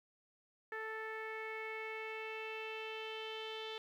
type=tone with low-pass filter sweep; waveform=sawtooth; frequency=440 Hz; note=A4; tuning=in tune; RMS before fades=-44 dBFS; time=0.72-3.78 s; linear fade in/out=2 ms; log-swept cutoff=1800 to 3400 Hz; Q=5.2; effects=12-bit